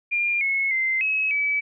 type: tone with pitch steps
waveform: sine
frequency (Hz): 2402 / 2184 / 2078 / 2565 / 2292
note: D7 / C#7 / C7 / E7 / D7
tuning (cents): +38 / -26 / -12 / -48 / -43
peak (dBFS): -20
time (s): 0.11-1.61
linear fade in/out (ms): 20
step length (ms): 300
effects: none